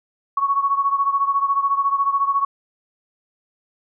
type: beating tone pair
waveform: sine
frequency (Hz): 1108.7 / 1122.7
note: C#6 / C#6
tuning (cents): 0 / +22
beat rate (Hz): 14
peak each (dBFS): -18 / -22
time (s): 0.37-2.45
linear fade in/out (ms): 5
effects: none